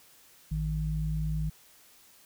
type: tone pair together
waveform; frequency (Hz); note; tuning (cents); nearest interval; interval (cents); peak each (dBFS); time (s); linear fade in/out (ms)
sine; 55 / 155.56; A1 / D#3; 0 / 0; octave + tritone; 1800; -31 / -30; 0.51-1.5; 10
effects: white hiss -58 dBFS RMS until 2.25 s